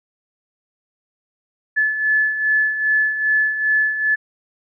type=beating tone pair; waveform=sine; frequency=1726 / 1728.5 Hz; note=A6 / A6; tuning=-34 / -31 cents; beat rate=2.5 Hz; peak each=-23 / -16 dBFS; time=1.76-4.16 s; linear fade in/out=20 ms; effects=none